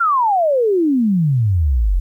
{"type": "exponential sweep", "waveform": "sine", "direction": "down", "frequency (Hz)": [1421, 41.2], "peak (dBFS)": -12, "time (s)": [0, 2], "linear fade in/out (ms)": 10, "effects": ["9-bit"]}